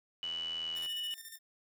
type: tone with pitch glide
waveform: sine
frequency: 2960 to 2943 Hz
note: F#7 to F#7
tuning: 0 to -10 cents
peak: -35 dBFS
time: 0.23-1.14 s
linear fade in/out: 0 ms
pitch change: -10 cents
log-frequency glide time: 0.53-0.8 s
type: click train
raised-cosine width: 0.2 ms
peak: -31 dBFS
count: 52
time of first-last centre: 0.24-0.86 s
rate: 82.2 Hz
type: tone with tremolo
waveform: 5% pulse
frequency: 1805 Hz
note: A6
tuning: 44 cents sharp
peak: -34 dBFS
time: 0.75-1.39 s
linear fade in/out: 20 ms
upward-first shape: square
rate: 14 Hz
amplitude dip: 55%
effects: none